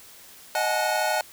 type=tone cluster; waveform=square; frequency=620 / 737 / 840 / 872 / 1463 Hz; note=D#5 / F#5 / G#5 / A5 / F#6; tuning=-6 / -7 / +19 / -16 / -20 cents; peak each=-28 / -29 / -30 / -33 / -30 dBFS; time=0.55-1.21 s; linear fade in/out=2 ms; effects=white hiss -48 dBFS RMS until 1.32 s